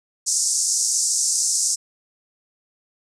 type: band-pass noise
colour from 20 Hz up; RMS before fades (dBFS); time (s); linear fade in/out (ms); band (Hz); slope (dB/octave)
white; -21; 0.26-1.76; 20; 5300 to 8800; 48
effects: none